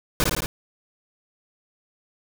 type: noise with echo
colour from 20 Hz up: pink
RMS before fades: -20 dBFS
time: 0.2-0.24 s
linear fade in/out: 0 ms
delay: 55 ms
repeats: 4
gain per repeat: -2 dB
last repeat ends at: 0.46 s
effects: none